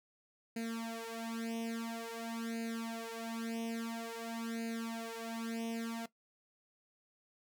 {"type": "tone with flanger", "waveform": "sawtooth", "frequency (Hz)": 228.6, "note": "A#3", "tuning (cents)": -34, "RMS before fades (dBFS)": -40, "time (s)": [0.56, 6.06], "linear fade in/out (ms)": 5, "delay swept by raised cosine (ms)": [0.44, 4.04], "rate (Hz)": 0.49, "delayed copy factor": 1, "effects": ["noise-tail reverb RT60 0.1 s tail -17 dB re dry"]}